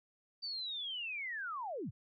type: linear sweep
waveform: sine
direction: down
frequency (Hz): 4650 to 73.9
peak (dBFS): -38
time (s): 0.42-1.91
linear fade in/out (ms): 20
effects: none